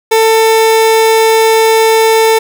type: tone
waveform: 30% pulse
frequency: 445.8 Hz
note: A4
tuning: 23 cents sharp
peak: -3 dBFS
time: 0.11-2.39 s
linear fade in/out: 10 ms
effects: none